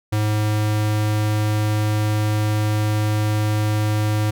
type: tone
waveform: square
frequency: 106.4 Hz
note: G#2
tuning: 42 cents sharp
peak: -18 dBFS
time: 0.12-4.31 s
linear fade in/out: 10 ms
effects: none